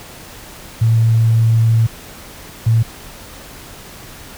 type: tone bursts at uneven times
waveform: sine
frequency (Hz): 113.3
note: A#2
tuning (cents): -49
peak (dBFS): -9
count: 2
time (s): 0.81-1.87 / 2.66-2.83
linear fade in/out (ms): 10
effects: pink hiss -36 dBFS RMS until 4.37 s